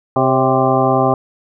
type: harmonic tone with a mistuned harmonic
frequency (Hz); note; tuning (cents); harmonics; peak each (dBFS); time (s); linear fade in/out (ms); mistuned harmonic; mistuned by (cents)
130.81; C3; 0; 1 / 2 / 3 / 4 / 5 / 6 / 8 / 9; -20 / -19 / -19 / -20 / -18 / -17 / -21 / -22; 0.16-1.14; 2; 4; +58
effects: none